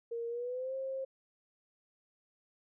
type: tone with pitch glide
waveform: sine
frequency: 466.2 to 532.4 Hz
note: A#4 to C5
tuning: 0 to +30 cents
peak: -35 dBFS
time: 0.11-1.05 s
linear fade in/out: 10 ms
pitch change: +230 cents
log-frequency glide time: 0.28-0.75 s
effects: none